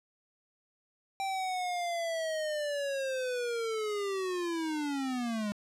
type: linear sweep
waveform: square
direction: down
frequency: 784 to 202.3 Hz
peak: -32 dBFS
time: 1.2-5.52 s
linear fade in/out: 0 ms
effects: low-pass 9000 Hz 12 dB/octave + 10-bit